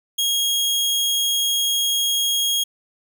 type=tone; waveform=sawtooth; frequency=3276 Hz; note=G#7; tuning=24 cents flat; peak=-15 dBFS; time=0.18-2.64 s; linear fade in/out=10 ms; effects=none